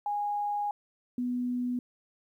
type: tone pair in turn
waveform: sine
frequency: 824 / 246.8 Hz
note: G#5 / B3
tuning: -14 / -1 cents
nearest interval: octave + major sixth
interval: 2087 cents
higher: first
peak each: -28 dBFS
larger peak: neither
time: 0.06-0.71 / 1.18-1.79 s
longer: first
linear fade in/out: 2 ms
effects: 11-bit